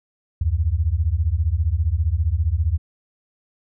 sine beating tone pair, 73.42 / 88.42 Hz, D2 / F2, 0 / +22 cents, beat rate 15 Hz, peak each -20 dBFS, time 0.41-2.78 s, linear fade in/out 5 ms, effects none

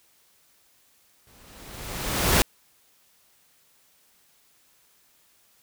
pink noise with exponential growth, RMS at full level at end -17 dBFS, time 1.27-2.42 s, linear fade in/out 0 ms, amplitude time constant 250 ms, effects white hiss -62 dBFS RMS until 5.62 s

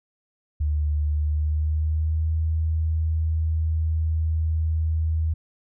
sine tone with pitch glide, 74.8 to 79.71 Hz, D2 to D#2, +32 to +42 cents, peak -20 dBFS, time 0.6-5.34 s, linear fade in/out 10 ms, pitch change +110 cents, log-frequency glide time 1.14-2.33 s, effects none

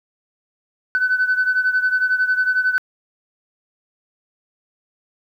sine beating tone pair, 1504 / 1515 Hz, F#6 / F#6, +28 / +40 cents, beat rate 11 Hz, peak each -16 / -20 dBFS, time 0.95-2.78 s, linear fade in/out 0 ms, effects tanh soft clip ceiling -10 dBFS + 9-bit

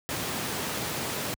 pink high-pass noise, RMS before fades -32 dBFS, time 0.09-1.34 s, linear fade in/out 0 ms, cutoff 110 Hz, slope 12 dB/octave, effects high-pass 60 Hz 12 dB/octave

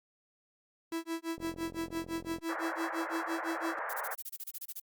45% pulse tone with tremolo, 329.6 Hz, E4, in tune, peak -32 dBFS, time 0.92-3.79 s, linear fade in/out 2 ms, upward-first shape sine, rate 5.9 Hz, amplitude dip 100%
click train, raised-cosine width 2 ms, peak -33 dBFS, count 45, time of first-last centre 1.38-2.385 s, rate 43.8 Hz
white band-pass noise, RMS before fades -38 dBFS, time 2.48-4.15 s, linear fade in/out 20 ms, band 490 to 1800 Hz, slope 48 dB/octave
violet noise bursts, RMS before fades -40 dBFS, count 13, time 3.89-4.8 s, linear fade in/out 10 ms, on 46 ms, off 26 ms
effects Opus 48 kbps

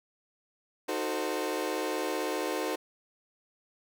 30% pulse chord, D# diminished seventh, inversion none, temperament equal with one note detuned, 311.1 / 370 / 447.9 / 523.3 Hz, D#4 / F#4 / A4 / C5, 0 / 0 / +31 / 0 cents, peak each -33 dBFS, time 0.88-2.76 s, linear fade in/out 10 ms, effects none

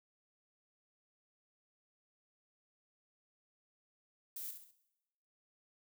violet noise with echo, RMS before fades -44 dBFS, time 4.36-4.51 s, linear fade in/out 5 ms, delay 67 ms, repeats 3, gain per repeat -7 dB, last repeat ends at 4.711 s, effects noise-tail reverb RT60 0.9 s tail -17 dB re dry

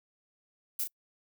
violet noise with echo, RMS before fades -32 dBFS, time 0.79-0.84 s, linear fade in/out 5 ms, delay 36 ms, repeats 1, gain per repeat -6 dB, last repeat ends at 0.876 s, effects noise-tail reverb RT60 0.1 s tail -26 dB re dry

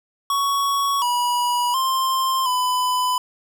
square tone with pitch steps, 1116 / 972 / 1052 / 1002 Hz, C#6 / B5 / C6 / B5, +11 / -28 / +9 / +25 cents, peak -19 dBFS, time 0.3-3.18 s, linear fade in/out 2 ms, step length 720 ms, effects none

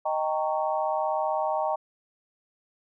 sine chord, Eb dominant seventh, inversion none, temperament equal with one note detuned, 622.3 / 784 / 919.5 / 1108.7 Hz, Eb5 / G5 / Bb5 / Db6, 0 / 0 / -24 / 0 cents, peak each -28 / -29 / -30 / -34 dBFS, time 0.05-1.76 s, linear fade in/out 10 ms, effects none

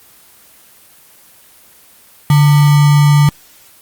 sine tone with sample-and-hold, 145.7 Hz, D3, 13 cents flat, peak -5 dBFS, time 2.3-3.29 s, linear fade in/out 2 ms, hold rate 1050 Hz, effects white hiss -44 dBFS RMS until 3.81 s + Opus 24 kbps

